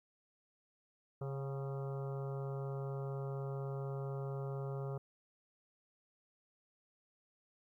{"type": "harmonic tone with a mistuned harmonic", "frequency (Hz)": 136.6, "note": "C#3", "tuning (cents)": -25, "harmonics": [1, 3, 4, 5, 6, 7, 8, 9, 10], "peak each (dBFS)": [-39, -45, -49, -54, -58, -59, -60, -56, -62], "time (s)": [1.21, 4.98], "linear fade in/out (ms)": 5, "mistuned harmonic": 5, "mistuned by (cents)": 52, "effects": ["13-bit"]}